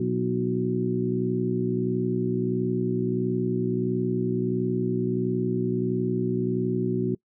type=harmonic tone with a mistuned harmonic; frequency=61.5 Hz; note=B1; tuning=7 cents flat; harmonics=2 / 3 / 4 / 5 / 6; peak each=-30 / -28 / -29 / -36 / -27 dBFS; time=0-7.15 s; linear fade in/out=5 ms; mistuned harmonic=5; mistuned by=+59 cents; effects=noise-tail reverb RT60 0.1 s tail -24 dB re dry